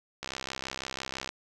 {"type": "click train", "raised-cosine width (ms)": 0.2, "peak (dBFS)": -17, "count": 71, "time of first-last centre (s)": [0.23, 1.291], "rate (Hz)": 66, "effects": []}